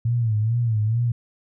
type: tone with vibrato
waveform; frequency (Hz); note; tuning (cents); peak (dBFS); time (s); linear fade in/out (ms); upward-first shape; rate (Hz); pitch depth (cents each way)
sine; 113; A2; +47; -18; 0.05-1.12; 5; sine; 2.3; 110
effects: none